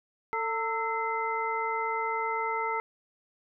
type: tone cluster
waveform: sine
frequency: 447.5 / 906 / 1318 / 2062 Hz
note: A4 / A#5 / E6 / C7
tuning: +29 / -50 / -1 / -26 cents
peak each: -35 / -31 / -33 / -35 dBFS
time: 0.33-2.8 s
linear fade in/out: 0 ms
effects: none